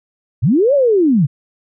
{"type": "linear two-way sweep", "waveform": "sine", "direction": "up then down", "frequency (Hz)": [88.7, 587.3, 123.3], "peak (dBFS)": -9, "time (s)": [0.42, 1.27], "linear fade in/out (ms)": 20, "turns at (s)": 0.74, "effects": []}